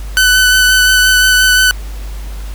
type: tone with vibrato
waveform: sawtooth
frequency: 1504 Hz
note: F#6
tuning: 28 cents sharp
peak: -3 dBFS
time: 0.17-1.71 s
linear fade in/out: 0 ms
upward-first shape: sine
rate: 5.7 Hz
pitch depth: 15 cents each way
effects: added 50 Hz sine -21 dBFS peak until 2.54 s + pink hiss -36 dBFS RMS until 2.54 s